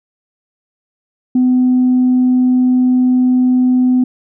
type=tone; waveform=sine; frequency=252.6 Hz; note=B3; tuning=39 cents sharp; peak=-7 dBFS; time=1.35-4.04 s; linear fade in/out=5 ms; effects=tanh soft clip ceiling -5 dBFS